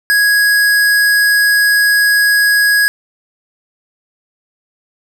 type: tone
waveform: square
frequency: 1661.2 Hz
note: G#6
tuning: in tune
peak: -9 dBFS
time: 0.1-2.88 s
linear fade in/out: 0 ms
effects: none